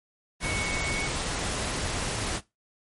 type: tone in noise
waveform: sine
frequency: 2217 Hz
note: C#7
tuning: in tune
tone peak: -31 dBFS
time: 0.41-1.1 s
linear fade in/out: 50 ms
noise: pink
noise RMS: -30 dBFS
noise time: 0.4-2.41 s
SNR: -4 dB
effects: noise-tail reverb RT60 0.2 s tail -18 dB re dry + MP3 48 kbps